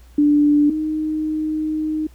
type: tone pair in turn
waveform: sine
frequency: 293.7 / 309.8 Hz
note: D4 / D#4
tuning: 0 / -7 cents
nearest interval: minor second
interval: 93 cents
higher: second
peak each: -11 / -19 dBFS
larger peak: first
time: 0.18-0.7 / 0.7-2.07 s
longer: second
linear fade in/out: 5 ms
effects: added 60 Hz sine -43 dBFS peak until 2.14 s + pink hiss -55 dBFS RMS until 2.14 s